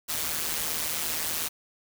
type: noise with amplitude modulation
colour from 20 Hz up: white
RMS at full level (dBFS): -27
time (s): 0.08-1.49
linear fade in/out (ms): 20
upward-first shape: sine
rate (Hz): 157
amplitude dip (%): 70
effects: none